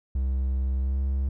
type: tone with pitch glide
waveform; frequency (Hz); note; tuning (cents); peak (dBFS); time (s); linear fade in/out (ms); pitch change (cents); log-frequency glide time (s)
triangle; 65.6 to 67.48; C2 to C#2; +5 to -46; -21; 0.15-1.29; 5; +49; 0.8-0.99
effects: none